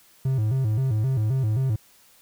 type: tone with vibrato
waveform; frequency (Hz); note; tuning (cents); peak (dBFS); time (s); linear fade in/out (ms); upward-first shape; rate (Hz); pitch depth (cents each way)
triangle; 119.6; A#2; +45; -18; 0.25-1.76; 5; square; 3.8; 180
effects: white hiss -56 dBFS RMS until 2.21 s